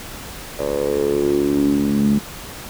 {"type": "tone with band-pass filter sweep", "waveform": "10% pulse", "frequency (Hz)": 71.4, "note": "D2", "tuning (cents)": -48, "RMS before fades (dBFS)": -18, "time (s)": [0.59, 2.19], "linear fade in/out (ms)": 5, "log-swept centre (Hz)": [580, 200], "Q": 5.7, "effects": ["pink hiss -34 dBFS RMS until 2.69 s"]}